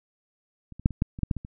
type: clicks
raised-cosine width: 5 ms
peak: -30 / -28 / -6 / -25 / -10 / -25 / -11 / -11 / -21 / -26 dBFS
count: 10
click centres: 0.723 / 0.796 / 0.859 / 0.907 / 1.021 / 1.189 / 1.233 / 1.312 / 1.367 / 1.449 s
effects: none